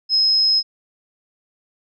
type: tone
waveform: sine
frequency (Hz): 5130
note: E8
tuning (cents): -48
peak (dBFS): -13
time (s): 0.09-0.63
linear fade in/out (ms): 50
effects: none